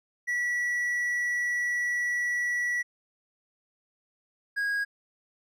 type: tone pair in turn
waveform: triangle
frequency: 1944 / 1642.3 Hz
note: B6 / G#6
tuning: -28 / -20 cents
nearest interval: minor third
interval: 292 cents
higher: first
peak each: -24 dBFS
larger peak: neither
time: 0.27-2.83 / 4.56-4.85 s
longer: first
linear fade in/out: 20 ms
effects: none